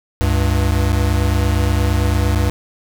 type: tone pair together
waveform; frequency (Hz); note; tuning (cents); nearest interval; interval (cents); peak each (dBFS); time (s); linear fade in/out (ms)
square; 69.3 / 98; C#2 / G2; 0 / 0; tritone; 600; -17; 0.21-2.5; 0
effects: none